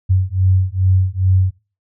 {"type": "beating tone pair", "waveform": "sine", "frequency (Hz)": [92.5, 94.9], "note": ["F#2", "F#2"], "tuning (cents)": [0, 44], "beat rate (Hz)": 2.4, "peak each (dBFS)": -15, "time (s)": [0.09, 1.51], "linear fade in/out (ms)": 20, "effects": ["noise-tail reverb RT60 0.3 s tail -18 dB re dry"]}